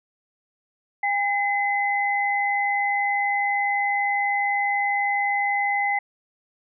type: tone pair together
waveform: sine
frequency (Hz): 808.8 / 2038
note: G#5 / C7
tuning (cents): -46 / -46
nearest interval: octave + major third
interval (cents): 1600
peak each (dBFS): -23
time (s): 1.03-5.99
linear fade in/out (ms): 5
effects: none